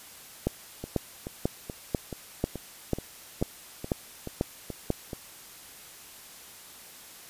two click trains, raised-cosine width 2 ms, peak -11 / -21 dBFS, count 10 / 11, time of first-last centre 0.47-4.903 / 0.84-5.132 s, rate 2.03 / 2.33 Hz, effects white hiss -48 dBFS RMS until 7.29 s + resampled to 32000 Hz

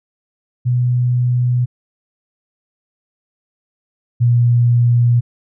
sine tone pair in turn, 123.47 / 120.02 Hz, B2 / B2, 0 / -49 cents, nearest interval unison, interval 49 cents, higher first, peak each -12 / -9 dBFS, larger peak second, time 0.65-1.66 / 4.2-5.21 s, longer neither, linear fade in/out 20 ms, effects none

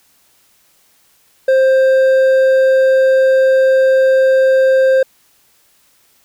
sine tone with hard clipping, 527 Hz, C5, 12 cents sharp, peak -9 dBFS, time 1.48-5.03 s, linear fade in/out 5 ms, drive 5 dB, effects white hiss -54 dBFS RMS until 6.24 s

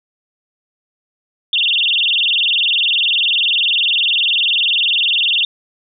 sine tone with vibrato, 3156 Hz, G7, 11 cents sharp, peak -12 dBFS, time 1.53-5.45 s, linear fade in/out 2 ms, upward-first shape sine, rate 20 Hz, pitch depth 270 cents each way, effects none

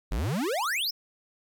square exponential sweep, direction up, 41.2 to 5588 Hz, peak -27 dBFS, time 0.11-0.91 s, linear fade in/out 10 ms, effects 11-bit

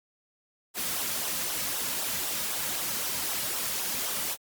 white noise with flanger, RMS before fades -31 dBFS, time 0.74-4.37 s, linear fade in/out 50 ms, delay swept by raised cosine 0.42 to 2.82 ms, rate 3.9 Hz, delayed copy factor -0.55, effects Opus 48 kbps

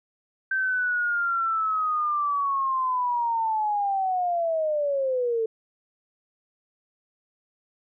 sine linear sweep, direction down, 1559 to 440 Hz, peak -22 dBFS, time 0.51-5.46 s, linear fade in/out 5 ms, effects none

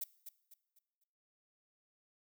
violet noise with echo, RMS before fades -39 dBFS, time 0.01-0.04 s, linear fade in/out 5 ms, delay 250 ms, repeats 4, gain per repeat -9 dB, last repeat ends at 1.04 s, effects noise-tail reverb RT60 0.9 s tail -19 dB re dry

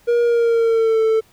triangle tone with pitch glide, 474.7 to 442.9 Hz, A#4 to A4, +31 to +11 cents, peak -11 dBFS, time 0.07-1.21 s, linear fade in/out 20 ms, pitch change -120 cents, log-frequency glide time 0.23-1.02 s, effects pink hiss -54 dBFS RMS until 1.32 s

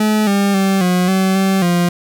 40% pulse tone with pitch steps, 214.2 / 199.6 / 193.7 / 180.4 / 189.8 / 192.4 / 174.9 Hz, A3 / G3 / G3 / F#3 / F#3 / G3 / F3, -46 / +32 / -20 / -44 / +44 / -32 / +3 cents, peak -11 dBFS, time 0-1.89 s, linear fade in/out 5 ms, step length 270 ms, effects none

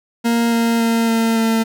40% pulse tone with pitch steps, 233.1 / 231.1 / 229.1 / 227.1 / 225.2 Hz, A#3 / A#3 / A#3 / A#3 / A3, 0 / -15 / -30 / -45 / +40 cents, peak -13 dBFS, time 0.24-1.64 s, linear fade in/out 20 ms, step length 280 ms, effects none

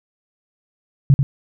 sine tone with echo, 138 Hz, C#3, 7 cents flat, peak -7 dBFS, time 1.1-1.14 s, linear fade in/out 0 ms, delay 90 ms, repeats 1, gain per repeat -6 dB, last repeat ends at 1.23 s, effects none

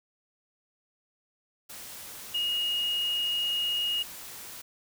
sine tone in noise, 2868 Hz, F7, 45 cents sharp, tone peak -26 dBFS, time 2.34-4.03 s, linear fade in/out 10 ms, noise white, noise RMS -43 dBFS, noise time 1.69-4.62 s, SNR +14 dB, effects none

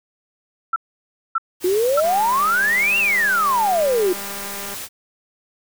sine tone bursts, 1339 Hz, E6, 27 cents sharp, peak -16 dBFS, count 3, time 0.73-2.003 s, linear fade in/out 5 ms, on 31 ms, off 590 ms
white noise, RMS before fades -31 dBFS, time 1.6-4.89 s, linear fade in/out 50 ms
sine exponential two-way sweep, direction up then down, 349.2 to 2800 to 349.2 Hz, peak -15 dBFS, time 1.64-4.13 s, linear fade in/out 5 ms, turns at 2.98 s
click train, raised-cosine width 0.5 ms, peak -20 dBFS, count 541, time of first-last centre 2.04-4.74 s, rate 200 Hz
effects none

